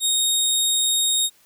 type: tone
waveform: 20% pulse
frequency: 3729 Hz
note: A#7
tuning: in tune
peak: -12 dBFS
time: 0-1.3 s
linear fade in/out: 50 ms
effects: white hiss -57 dBFS RMS until 1.45 s